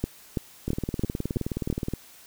two click trains, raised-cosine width 3 ms, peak -15 / -12 dBFS, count 25 / 6, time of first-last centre 0.68-1.937 / 0.04-1.701 s, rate 19.1 / 3.01 Hz, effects white hiss -51 dBFS RMS until 2.26 s

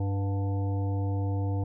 harmonic tone with a mistuned harmonic, 98 Hz, G2, in tune, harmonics 1 / 3 / 5 / 7 / 9, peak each -26 / -36 / -40 / -43 / -45 dBFS, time 0-1.64 s, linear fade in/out 5 ms, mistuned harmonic 7, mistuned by +66 cents, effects none

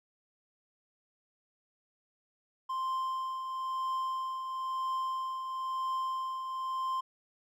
triangle tone with tremolo, 1046.5 Hz, C6, in tune, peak -28 dBFS, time 2.69-7.01 s, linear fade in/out 10 ms, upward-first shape triangle, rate 1 Hz, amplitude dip 50%, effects none

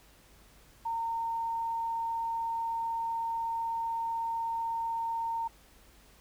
sine tone, 916 Hz, A#5, 31 cents flat, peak -30 dBFS, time 0.85-5.48 s, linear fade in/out 10 ms, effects added 50 Hz sine -62 dBFS peak until 6.2 s + pink hiss -60 dBFS RMS until 6.2 s

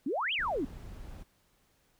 sine exponential two-way sweep, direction up then down, 240.1 to 3322 to 240.1 Hz, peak -29 dBFS, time 0.06-0.65 s, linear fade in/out 5 ms, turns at 0.33 s
brown noise, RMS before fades -45 dBFS, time 0.38-1.24 s, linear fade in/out 20 ms
effects pink hiss -70 dBFS RMS until 1.99 s

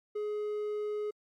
triangle tone, 420 Hz, G#4, 19 cents sharp, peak -30 dBFS, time 0.15-1.11 s, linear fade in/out 10 ms, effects AAC 64 kbps

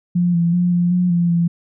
sine tone with pitch steps, 175.8 / 169.9 / 177.1 / 174.9 / 179.3 / 172.5 / 170.4 Hz, F3 / F3 / F3 / F3 / F3 / F3 / F3, +12 / -47 / +24 / +3 / +46 / -21 / -42 cents, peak -13 dBFS, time 0.15-1.48 s, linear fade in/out 10 ms, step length 190 ms, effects none

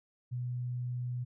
sine tone, 123.47 Hz, B2, in tune, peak -33 dBFS, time 0.31-1.25 s, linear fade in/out 20 ms, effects none

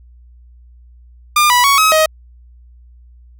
sawtooth tone with pitch steps, 1203 / 981 / 1116 / 1275 / 629 Hz, D6 / B5 / C#6 / D#6 / D#5, +41 / -12 / +11 / +42 / +19 cents, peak -5 dBFS, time 1.36-2.06 s, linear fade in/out 5 ms, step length 140 ms, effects added 60 Hz sine -40 dBFS peak until 3.39 s

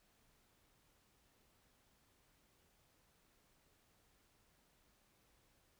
silence, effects pink hiss -74 dBFS RMS until 5.79 s

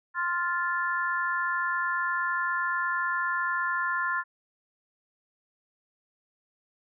harmonic tone, 349.2 Hz, F4, in tune, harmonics 3 / 4 / 5, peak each -30 / -30 / -30 dBFS, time 0.14-4.24 s, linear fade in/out 50 ms, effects none

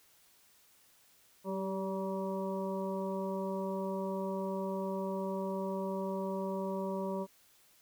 harmonic tone with a mistuned harmonic, 191.4 Hz, G3, 41 cents flat, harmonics 1 / 2 / 3 / 5 / 6, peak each -37 / -39 / -39 / -42 / -50 dBFS, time 1.44-7.27 s, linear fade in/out 50 ms, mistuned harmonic 2, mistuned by +26 cents, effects white hiss -65 dBFS RMS until 7.81 s

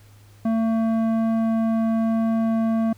square tone with low-pass filter, 224.9 Hz, A3, 38 cents sharp, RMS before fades -21 dBFS, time 0.45-2.93 s, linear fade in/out 5 ms, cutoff 860 Hz, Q 0.82, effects added 103 Hz sine -47 dBFS peak until 2.97 s + pink hiss -56 dBFS RMS until 2.97 s

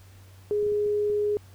sine tone, 415.7 Hz, G#4, 2 cents sharp, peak -22 dBFS, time 0.51-1.37 s, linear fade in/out 0 ms
clicks, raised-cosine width 3 ms, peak -32 dBFS, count 5, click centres 0.628 / 0.665 / 0.721 / 0.862 / 1.1 s
effects added 95 Hz sine -48 dBFS peak until 1.54 s + pink hiss -57 dBFS RMS until 1.54 s

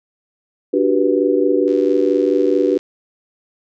sine chord, G major seventh, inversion second, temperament just, 294 / 367.5 / 392 / 490 Hz, D4 / F#4 / G4 / B4, +2 / -12 / 0 / -14 cents, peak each -18 dBFS, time 0.73-2.78 s, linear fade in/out 10 ms
click train, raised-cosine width 0.2 ms, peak -24 dBFS, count 94, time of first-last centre 1.68-2.79 s, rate 83.8 Hz
effects none

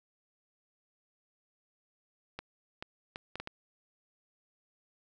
clicks, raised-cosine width 0.3 ms, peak -23 dBFS, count 6, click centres 2.39 / 2.825 / 3.159 / 3.356 / 3.4 / 3.474 s, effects none

